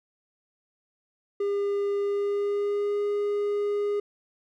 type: tone with pitch glide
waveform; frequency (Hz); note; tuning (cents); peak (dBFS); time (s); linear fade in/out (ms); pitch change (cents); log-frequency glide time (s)
triangle; 403.4 to 410.7; G4 to G#4; +50 to -19; -22; 1.4-4; 5; +31; 1.99-3.01
effects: none